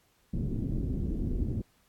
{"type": "low-pass noise", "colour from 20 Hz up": "pink", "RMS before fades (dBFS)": -31, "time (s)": [0.33, 1.62], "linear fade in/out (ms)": 10, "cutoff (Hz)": 310, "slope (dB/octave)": 24, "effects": ["pink hiss -68 dBFS RMS until 1.88 s", "AAC 64 kbps"]}